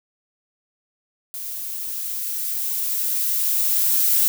violet noise with level ramp, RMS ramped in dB -31 to -17 dBFS, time 1.34-4.28 s, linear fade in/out 0 ms, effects none

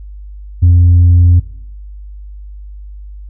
sine tone with tanh clipping, 87.31 Hz, F2, in tune, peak -4 dBFS, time 0.62-1.4 s, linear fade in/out 10 ms, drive 1 dB, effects noise-tail reverb RT60 0.7 s tail -18 dB re dry + added 50 Hz sine -27 dBFS peak until 3.29 s

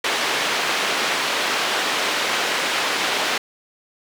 white band-pass noise, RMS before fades -22 dBFS, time 0.04-3.38 s, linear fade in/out 5 ms, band 320 to 3200 Hz, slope 12 dB/octave, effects none

